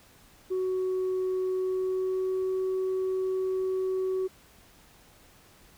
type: tone with pitch glide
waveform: sine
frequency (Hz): 372.4 to 375.9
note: F#4 to F#4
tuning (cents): +11 to +27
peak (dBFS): -24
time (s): 0.5-4.28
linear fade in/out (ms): 20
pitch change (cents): +16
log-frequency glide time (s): 1.48-2.56
effects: tanh soft clip ceiling -24 dBFS + pink hiss -57 dBFS RMS until 5.77 s